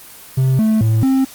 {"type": "tone with pitch steps", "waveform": "triangle", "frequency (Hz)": [131.5, 218.6, 110.8, 265.5], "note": ["C3", "A3", "A2", "C4"], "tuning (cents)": [9, -11, 13, 25], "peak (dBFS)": -9, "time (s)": [0.37, 1.25], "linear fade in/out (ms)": 10, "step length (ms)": 220, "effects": ["white hiss -38 dBFS RMS until 1.34 s", "Opus 24 kbps"]}